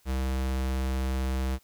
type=tone; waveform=square; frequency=65.41 Hz; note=C2; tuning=in tune; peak=-27 dBFS; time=0.05-1.59 s; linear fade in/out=50 ms; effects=white hiss -64 dBFS RMS until 1.63 s